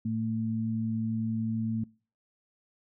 sine tone pair together, 112.2 / 223.3 Hz, A2 / A3, +34 / +26 cents, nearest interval octave, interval 1192 cents, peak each -33 / -29 dBFS, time 0.05-1.84 s, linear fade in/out 5 ms, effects noise-tail reverb RT60 0.4 s tail -25 dB re dry

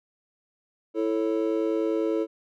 triangle chord, A major, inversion second, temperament just, 330 / 440 / 550 Hz, E4 / A4 / C#5, +2 / 0 / -14 cents, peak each -24 / -25 / -29 dBFS, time 0.94-2.27 s, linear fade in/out 50 ms, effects none

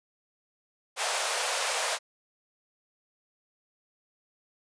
pink high-pass noise, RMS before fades -29 dBFS, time 0.96-1.99 s, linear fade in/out 50 ms, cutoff 500 Hz, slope 48 dB/octave, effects resampled to 22050 Hz

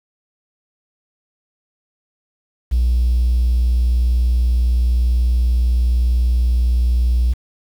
triangle tone, 60.5 Hz, B1, 35 cents flat, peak -9 dBFS, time 2.71-7.34 s, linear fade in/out 20 ms, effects tanh soft clip ceiling -9 dBFS + 7-bit

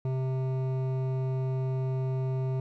sine tone with hard clipping, 130.81 Hz, C3, in tune, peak -29 dBFS, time 0.05-2.6 s, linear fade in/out 2 ms, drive 12 dB, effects none

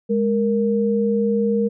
sine tone pair together, 207.2 / 466.2 Hz, G#3 / A#4, -4 / 0 cents, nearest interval octave + major second, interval 1404 cents, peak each -19 dBFS, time 0.09-1.69 s, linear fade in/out 20 ms, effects none

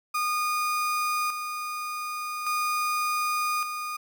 35% pulse tone with tremolo, 1225 Hz, D#6, 27 cents flat, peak -23 dBFS, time 0.14-3.97 s, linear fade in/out 10 ms, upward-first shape square, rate 0.43 Hz, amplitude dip 50%, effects none

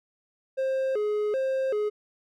triangle tone with vibrato, 471.9 Hz, A#4, 21 cents sharp, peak -22 dBFS, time 0.57-1.9 s, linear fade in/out 20 ms, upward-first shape square, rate 1.3 Hz, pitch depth 200 cents each way, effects none

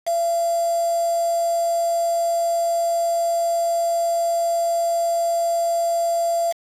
sine tone with quantisation, 678 Hz, E5, 49 cents sharp, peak -18 dBFS, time 0.06-6.53 s, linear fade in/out 20 ms, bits 5, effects resampled to 32000 Hz

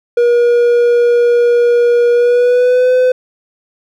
triangle tone with pitch glide, 478.3 to 506.7 Hz, A#4 to B4, +44 to +44 cents, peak -5 dBFS, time 0.17-3.12 s, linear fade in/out 5 ms, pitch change +100 cents, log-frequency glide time 2.12-2.93 s, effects none

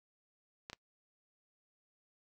clicks, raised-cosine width 0.2 ms, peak -26 dBFS, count 2, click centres 0.699 / 0.731 s, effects noise-tail reverb RT60 0.1 s tail -23 dB re dry

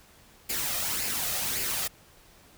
white noise with flanger, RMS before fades -30 dBFS, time 0.49-1.88 s, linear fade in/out 10 ms, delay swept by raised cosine 0.41 to 1.61 ms, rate 1.8 Hz, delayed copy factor +0.5, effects pink hiss -56 dBFS RMS until 2.57 s

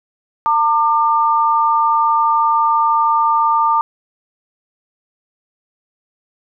sine tone pair together, 907 / 1195.8 Hz, A#5 / D6, -48 / +31 cents, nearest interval perfect fourth, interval 479 cents, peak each -14 dBFS, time 0.46-3.81 s, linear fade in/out 0 ms, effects none

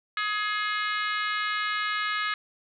harmonic tone with a mistuned harmonic, 420 Hz, G#4, 19 cents sharp, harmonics 3 / 4 / 5 / 6 / 7 / 8 / 9 / 10, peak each -30 / -31 / -33 / -40 / -38 / -41 / -41 / -42 dBFS, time 0.17-2.34 s, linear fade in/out 2 ms, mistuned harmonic 5, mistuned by +24 cents, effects none

